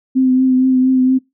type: tone with vibrato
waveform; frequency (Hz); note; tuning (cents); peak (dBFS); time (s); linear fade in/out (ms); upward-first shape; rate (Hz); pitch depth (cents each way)
sine; 258.4; C4; -21; -9; 0.15-1.19; 20; triangle; 4.3; 26
effects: noise-tail reverb RT60 0.2 s tail -22 dB re dry